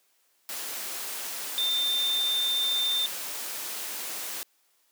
sine tone in noise, 3593 Hz, A7, 36 cents sharp, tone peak -24 dBFS, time 1.58-3.06 s, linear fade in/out 0 ms, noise white, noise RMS -35 dBFS, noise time 0.49-4.43 s, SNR +8 dB, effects white hiss -68 dBFS RMS until 4.91 s + high-pass 300 Hz 12 dB/octave

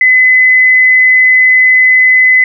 sine tone, 2022 Hz, B6, 40 cents sharp, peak -3 dBFS, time 0.01-2.44 s, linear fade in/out 2 ms, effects none

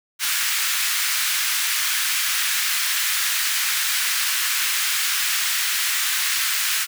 pink high-pass noise, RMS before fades -22 dBFS, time 0.19-6.87 s, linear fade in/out 50 ms, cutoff 1500 Hz, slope 24 dB/octave, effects none

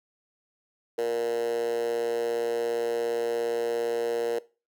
10% pulse tone with high-pass filter, 117.3 Hz, A#2, 11 cents sharp, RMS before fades -27 dBFS, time 0.98-4.39 s, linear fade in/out 5 ms, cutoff 450 Hz, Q 7.6, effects noise-tail reverb RT60 0.3 s tail -19 dB re dry

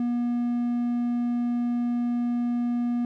triangle tone, 240.4 Hz, B3, 46 cents flat, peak -21 dBFS, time 0-3.05 s, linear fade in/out 2 ms, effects none

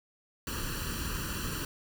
pink noise with comb filter, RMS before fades -35 dBFS, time 0.47-1.65 s, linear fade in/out 2 ms, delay 0.69 ms, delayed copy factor +0.85, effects none

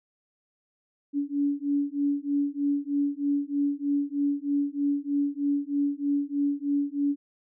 sine beating tone pair, 283.5 / 286.7 Hz, C#4 / D4, +39 / -42 cents, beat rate 3.2 Hz, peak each -27 dBFS, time 1.13-7.16 s, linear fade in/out 50 ms, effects none

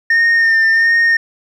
sine tone with vibrato, 1823 Hz, A#6, 39 cents flat, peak -6 dBFS, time 0.1-1.17 s, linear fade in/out 5 ms, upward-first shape sine, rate 1.4 Hz, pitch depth 25 cents each way, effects tanh soft clip ceiling -8 dBFS + 8-bit

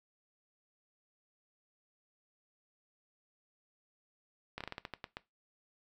slowing click train, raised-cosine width 0.3 ms, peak -24 dBFS, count 10, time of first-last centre 4.58-5.169 s, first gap 26 ms, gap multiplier 1.22, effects noise-tail reverb RT60 0.2 s tail -18 dB re dry

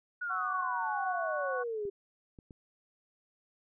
sine exponential sweep, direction down, 1480 to 392 Hz, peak -33 dBFS, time 0.21-1.9 s, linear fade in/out 10 ms
harmonic tone, 370 Hz, F#4, in tune, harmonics 2 / 3 / 4, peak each -40 / -37 / -37 dBFS, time 0.29-1.64 s, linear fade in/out 20 ms
clicks, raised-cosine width 3 ms, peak -37 dBFS, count 3, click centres 1.853 / 2.388 / 2.508 s
effects none

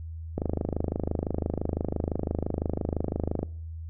click train, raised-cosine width 2 ms, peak -14 dBFS, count 80, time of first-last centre 0.38-3.43 s, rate 25.9 Hz, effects noise-tail reverb RT60 0.6 s tail -24 dB re dry + added 81 Hz sine -35 dBFS peak until 3.89 s

